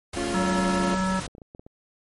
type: noise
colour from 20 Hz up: pink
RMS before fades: -34 dBFS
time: 0.13-1.27 s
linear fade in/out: 5 ms
type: chord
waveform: 30% pulse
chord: A augmented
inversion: none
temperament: equal with one note detuned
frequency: 216.2 / 277.2 / 349.2 Hz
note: A3 / C#4 / E#4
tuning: -30 / 0 / 0 cents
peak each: -31 / -29 / -26 dBFS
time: 0.16-0.95 s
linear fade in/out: 10 ms
type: harmonic tone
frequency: 188.5 Hz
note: F#3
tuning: 32 cents sharp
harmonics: 1 / 3 / 5 / 7 / 9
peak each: -24 / -33 / -31 / -31 / -35 dBFS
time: 0.34-1.2 s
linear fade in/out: 5 ms
type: clicks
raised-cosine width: 2 ms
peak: -30 dBFS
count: 10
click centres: 0.997 / 1.121 / 1.22 / 1.278 / 1.351 / 1.382 / 1.418 / 1.549 / 1.595 / 1.665 s
effects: MP3 48 kbps